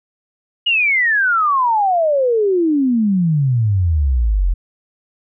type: exponential sweep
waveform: sine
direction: down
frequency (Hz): 2915 to 41.2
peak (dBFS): -12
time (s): 0.66-4.54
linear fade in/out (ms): 10
effects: none